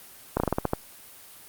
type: slowing click train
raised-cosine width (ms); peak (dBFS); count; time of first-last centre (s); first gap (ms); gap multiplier
1; -9; 8; 0.37-0.734; 30; 1.18
effects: white hiss -48 dBFS RMS until 1.48 s + Opus 32 kbps